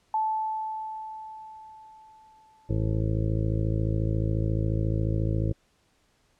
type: tone with exponential decay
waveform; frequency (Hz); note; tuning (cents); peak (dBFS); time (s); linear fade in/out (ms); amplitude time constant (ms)
sine; 873; A5; -14; -22; 0.14-3; 2; 620
type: harmonic tone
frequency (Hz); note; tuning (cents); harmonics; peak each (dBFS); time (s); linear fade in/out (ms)
54.2; A1; -25; 1 / 2 / 3 / 4 / 5 / 6 / 7 / 8 / 9 / 10; -29 / -26 / -32 / -40 / -43 / -34 / -44 / -40 / -42 / -40; 2.69-5.53; 10
effects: pink hiss -67 dBFS RMS until 6.39 s + low-pass 9000 Hz 12 dB/octave